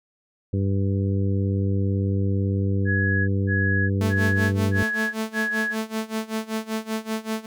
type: harmonic tone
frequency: 98 Hz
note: G2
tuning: in tune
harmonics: 1 / 2 / 3 / 4 / 5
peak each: -21 / -27 / -31 / -33 / -35 dBFS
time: 0.53-4.83 s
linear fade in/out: 5 ms
type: tone bursts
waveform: sine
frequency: 1676 Hz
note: G#6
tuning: 15 cents sharp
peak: -23 dBFS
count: 5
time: 2.85-5.76 s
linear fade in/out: 50 ms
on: 430 ms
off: 190 ms
type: tone with tremolo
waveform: sawtooth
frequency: 220.2 Hz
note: A3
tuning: 2 cents sharp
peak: -19 dBFS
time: 4.01-7.46 s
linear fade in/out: 2 ms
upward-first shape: sine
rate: 5.2 Hz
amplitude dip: 90%
effects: none